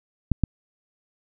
clicks, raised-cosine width 5 ms, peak -7 dBFS, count 2, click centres 0.317 / 0.437 s, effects none

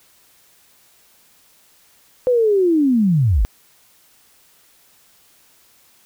sine linear sweep, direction down, 511 to 39.4 Hz, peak -12 dBFS, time 2.27-3.45 s, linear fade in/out 0 ms, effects white hiss -54 dBFS RMS until 6.05 s

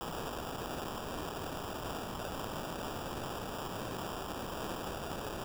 violet noise with sample-and-hold, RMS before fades -40 dBFS, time 0.01-5.44 s, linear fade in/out 0 ms, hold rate 2100 Hz, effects none

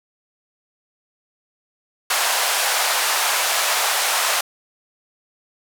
pink band-pass noise, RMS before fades -20 dBFS, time 2.1-4.41 s, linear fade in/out 5 ms, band 670 to 14000 Hz, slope 24 dB/octave, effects none

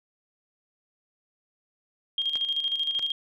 sine tone with tremolo, 3226 Hz, G7, 49 cents sharp, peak -23 dBFS, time 2.18-3.12 s, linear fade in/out 2 ms, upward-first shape square, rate 13 Hz, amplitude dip 55%
clicks, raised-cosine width 0.2 ms, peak -20 dBFS, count 2, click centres 2.356 / 2.993 s
effects none

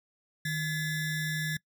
square ring-modulated tone, 932.3 Hz, A#5, in tune, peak -27 dBFS, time 0.45-1.57 s, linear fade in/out 5 ms, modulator 777 Hz, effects noise-tail reverb RT60 0.1 s tail -23 dB re dry

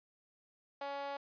sawtooth tone with high-pass filter, 280.5 Hz, C#4, 21 cents sharp, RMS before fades -41 dBFS, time 0.81-1.17 s, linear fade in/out 5 ms, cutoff 690 Hz, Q 8.5, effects resampled to 11025 Hz

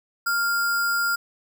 sine tone with sample-and-hold, 1396.9 Hz, F6, in tune, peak -20 dBFS, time 0.26-1.16 s, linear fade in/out 10 ms, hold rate 6300 Hz, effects none

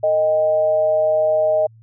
sine tone with amplitude modulation, 622.3 Hz, D#5, in tune, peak -11 dBFS, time 0.03-1.67 s, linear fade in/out 10 ms, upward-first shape sine, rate 172 Hz, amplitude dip 55%, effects added 112 Hz sine -44 dBFS peak until 1.82 s

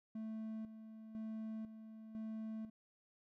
triangle tone with tremolo, 220 Hz, A3, in tune, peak -40 dBFS, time 0.15-2.7 s, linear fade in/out 5 ms, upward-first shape square, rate 1 Hz, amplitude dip 65%, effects none

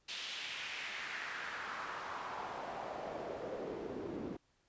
pink noise with band-pass filter sweep, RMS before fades -43 dBFS, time 0.08-4.37 s, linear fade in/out 10 ms, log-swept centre 3500 to 300 Hz, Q 2.1, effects pink hiss -75 dBFS RMS until 4.68 s + resampled to 16000 Hz

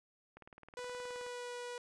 click train, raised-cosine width 0.5 ms, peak -38 dBFS, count 18, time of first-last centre 0.37-1.265 s, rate 19 Hz
sawtooth tone with pitch glide, 493.9 to 487.4 Hz, B4 to B4, 0 to -23 cents, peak -38 dBFS, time 0.77-1.78 s, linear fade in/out 2 ms, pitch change -23 cents, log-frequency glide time 0.98-1.56 s
effects resampled to 22050 Hz

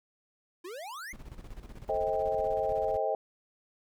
square exponential sweep, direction up, 329.6 to 2217 Hz, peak -40 dBFS, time 0.64-1.13 s, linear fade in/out 10 ms
brown noise with tremolo, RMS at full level -43 dBFS, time 1.13-2.97 s, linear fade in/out 2 ms, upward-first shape square, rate 16 Hz, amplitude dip 65%
sine chord, A half-diminished seventh, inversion none, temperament just, 440 / 528 / 633.6 / 792 Hz, A4 / C5 / Eb5 / G5, 0 / +16 / +31 / +18 cents, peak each -34 / -33 / -31 / -33 dBFS, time 1.89-3.15 s, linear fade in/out 2 ms
effects none

